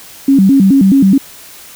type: tone with vibrato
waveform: sine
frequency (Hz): 230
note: A#3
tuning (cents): -23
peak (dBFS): -4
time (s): 0.28-1.18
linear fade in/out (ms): 5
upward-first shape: square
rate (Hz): 4.7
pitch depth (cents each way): 300
effects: white hiss -35 dBFS RMS until 1.75 s